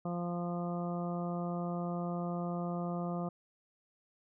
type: harmonic tone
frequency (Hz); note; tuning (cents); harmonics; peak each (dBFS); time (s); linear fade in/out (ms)
174.2; F3; -4; 1 / 2 / 3 / 4 / 5 / 6 / 7; -35 / -43 / -43 / -42 / -52 / -50 / -47; 0.05-3.29; 5
effects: none